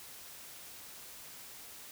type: silence
effects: white hiss -50 dBFS RMS until 1.91 s

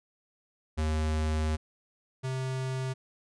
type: tone pair in turn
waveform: square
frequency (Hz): 77.78 / 130.81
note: D#2 / C3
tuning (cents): 0 / 0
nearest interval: major sixth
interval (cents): 900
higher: second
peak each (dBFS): -27 / -31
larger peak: first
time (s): 0.77-1.57 / 2.23-2.94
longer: first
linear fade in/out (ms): 20
effects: resampled to 22050 Hz

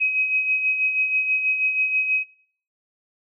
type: tone with tremolo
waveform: sine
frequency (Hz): 2535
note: D#7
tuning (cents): +32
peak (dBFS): -16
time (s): 0-2.24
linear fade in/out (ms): 20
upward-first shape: sine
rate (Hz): 6.2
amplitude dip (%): 55
effects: noise-tail reverb RT60 0.5 s tail -17 dB re dry

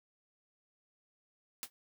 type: noise with exponential decay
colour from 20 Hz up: white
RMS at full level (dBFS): -36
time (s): 1.63-1.7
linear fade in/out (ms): 0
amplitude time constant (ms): 15
effects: high-pass 200 Hz 12 dB/octave

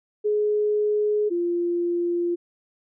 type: tone pair in turn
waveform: sine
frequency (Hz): 420.2 / 346.7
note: G#4 / F4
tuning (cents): +20 / -13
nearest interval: minor third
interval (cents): 333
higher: first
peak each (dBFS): -19 / -21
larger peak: first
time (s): 0.24-1.3 / 1.3-2.36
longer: neither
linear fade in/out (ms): 20
effects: none

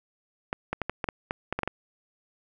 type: clicks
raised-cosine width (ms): 0.5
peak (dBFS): -13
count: 11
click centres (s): 0.529 / 0.73 / 0.817 / 0.896 / 1.042 / 1.088 / 1.309 / 1.526 / 1.59 / 1.633 / 1.676
effects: none

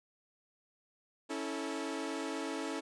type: chord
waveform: sawtooth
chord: A major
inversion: first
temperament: equal with one note detuned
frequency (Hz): 277.2 / 325.5 / 440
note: C#4 / E4 / A4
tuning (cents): 0 / -22 / 0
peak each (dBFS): -36 / -36 / -38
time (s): 1.29-2.81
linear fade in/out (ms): 20
effects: resampled to 22050 Hz

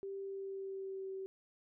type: tone with pitch glide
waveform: sine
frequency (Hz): 392 to 383.5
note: G4 to G4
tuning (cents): 0 to -38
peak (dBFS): -40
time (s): 0.03-1.26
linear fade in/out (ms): 0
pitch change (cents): -38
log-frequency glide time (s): 0.19-1.1
effects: none

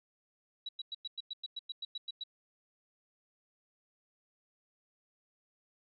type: tone bursts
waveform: sine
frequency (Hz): 3901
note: B7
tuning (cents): -22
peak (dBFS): -37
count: 13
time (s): 0.66-2.237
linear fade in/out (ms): 5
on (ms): 29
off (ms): 100
effects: none

